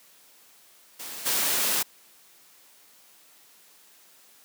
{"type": "noise with level steps", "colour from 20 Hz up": "white", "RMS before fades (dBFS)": [-38, -25], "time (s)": [0.99, 1.83], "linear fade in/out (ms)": 10, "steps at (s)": 1.25, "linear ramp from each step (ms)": 20, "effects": ["white hiss -56 dBFS RMS until 4.44 s", "high-pass 200 Hz 12 dB/octave"]}